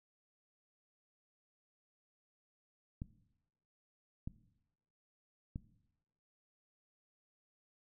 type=clicks; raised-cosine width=5 ms; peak=-28 dBFS; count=3; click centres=3.019 / 4.275 / 5.559 s; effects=noise-tail reverb RT60 0.9 s tail -17 dB re dry